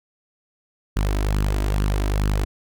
sawtooth tone with flanger, 50.5 Hz, G#1, 48 cents flat, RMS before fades -21 dBFS, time 0.96-2.45 s, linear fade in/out 10 ms, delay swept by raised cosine 0.65 to 3.15 ms, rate 2.3 Hz, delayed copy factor +0.55, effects none

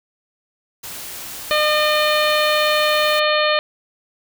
white noise, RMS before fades -32 dBFS, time 0.83-3.2 s, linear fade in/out 10 ms
harmonic tone, 606 Hz, D#5, 46 cents flat, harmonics 1 / 2 / 3 / 4 / 5 / 6 / 7, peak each -18 / -21 / -23 / -24 / -25 / -26 / -26 dBFS, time 1.51-3.59 s, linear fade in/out 0 ms
effects none

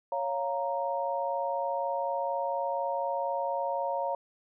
sine chord, Bb minor, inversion first, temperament equal, 554.4 / 698.5 / 932.3 Hz, Db5 / F5 / Bb5, 0 / 0 / 0 cents, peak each -32 / -34 / -32 dBFS, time 0.12-4.15 s, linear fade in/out 2 ms, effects none

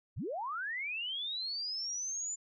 sine linear sweep, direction up, 51 to 7130 Hz, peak -35 dBFS, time 0.16-2.36 s, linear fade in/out 20 ms, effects none

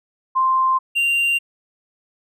sine / triangle tone pair in turn, 1046.5 / 2776 Hz, C6 / F7, 0 / -11 cents, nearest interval octave + perfect fourth, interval 1689 cents, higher second, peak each -14 dBFS, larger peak neither, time 0.35-0.79 / 0.95-1.39 s, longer neither, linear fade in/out 20 ms, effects none

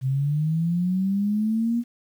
sine linear sweep, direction up, 128.4 to 240 Hz, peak -20 dBFS, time 0.01-1.84 s, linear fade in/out 50 ms, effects 9-bit

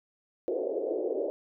pink band-pass noise, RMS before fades -31 dBFS, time 0.48-1.3 s, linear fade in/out 0 ms, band 350 to 580 Hz, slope 48 dB/octave, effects none

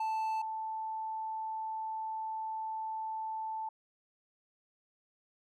triangle / sine tone pair in turn, 880 / 880 Hz, A5 / A5, 0 / 0 cents, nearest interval unison, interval 0 cents, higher neither, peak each -29 / -35 dBFS, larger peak first, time 0-0.42 / 0.42-3.69 s, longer second, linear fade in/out 5 ms, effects none

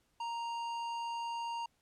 sine tone with tanh clipping, 932.3 Hz, A#5, in tune, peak -38 dBFS, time 0.2-1.66 s, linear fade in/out 5 ms, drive 13 dB, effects pink hiss -75 dBFS RMS until 1.81 s + low-pass 12000 Hz 12 dB/octave

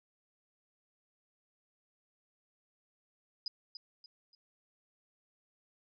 sine tone with echo, 4973 Hz, D#8, 2 cents flat, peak -34 dBFS, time 3.46-3.48 s, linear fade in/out 2 ms, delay 290 ms, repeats 3, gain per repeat -9 dB, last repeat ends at 4.35 s, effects none

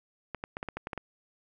clicks, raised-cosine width 0.5 ms, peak -20 dBFS, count 9, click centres 0.347 / 0.439 / 0.569 / 0.629 / 0.687 / 0.77 / 0.871 / 0.932 / 0.977 s, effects none

